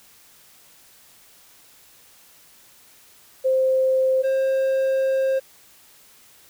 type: tone pair in turn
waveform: sine / triangle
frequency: 523.3 / 532.1 Hz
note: C5 / C5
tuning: 0 / +29 cents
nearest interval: unison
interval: 29 cents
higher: second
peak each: -16 dBFS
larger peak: neither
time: 3.44-4.23 / 4.23-5.4 s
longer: second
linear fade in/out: 20 ms
effects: white hiss -52 dBFS RMS until 6.49 s